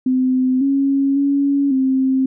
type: tone with pitch steps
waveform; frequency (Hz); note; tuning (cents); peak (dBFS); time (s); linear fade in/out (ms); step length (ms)
sine; 257.1 / 275.1 / 280.4 / 263.6; C4 / C#4 / C#4 / C4; -30 / -13 / +20 / +13; -13; 0.06-2.26; 5; 550
effects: none